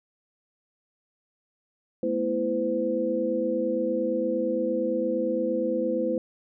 sine tone cluster, 215.9 / 244.6 / 330.9 / 510 Hz, A3 / B3 / E4 / C5, -33 / -16 / +7 / -44 cents, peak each -32 / -32 / -29 / -26 dBFS, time 2.03-6.18 s, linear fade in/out 2 ms, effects none

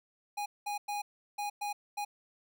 square tone bursts at uneven times, 823 Hz, G#5, 16 cents flat, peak -34 dBFS, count 6, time 0.37-0.46 / 0.66-0.78 / 0.88-1.02 / 1.38-1.5 / 1.61-1.73 / 1.97-2.05 s, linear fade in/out 10 ms, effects none

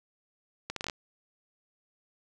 accelerating click train, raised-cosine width 0.2 ms, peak -17 dBFS, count 7, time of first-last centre 0.7-0.898 s, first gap 63 ms, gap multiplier 0.73, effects none

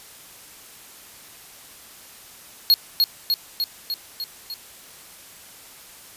square tone with echo, 4306 Hz, C8, 49 cents sharp, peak -12 dBFS, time 2.7-2.74 s, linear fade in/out 0 ms, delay 300 ms, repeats 6, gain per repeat -3 dB, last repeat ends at 4.54 s, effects white hiss -45 dBFS RMS until 6.16 s + resampled to 32000 Hz

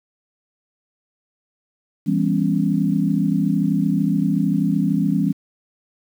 sine chord, C# half-diminished seventh, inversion first, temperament just, 166.31 / 199.57 / 249.5 / 277.2 Hz, E3 / G3 / B3 / C#4, +16 / +31 / +18 / 0 cents, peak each -21 / -20 / -25 / -22 dBFS, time 2.06-5.33 s, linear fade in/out 20 ms, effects 8-bit

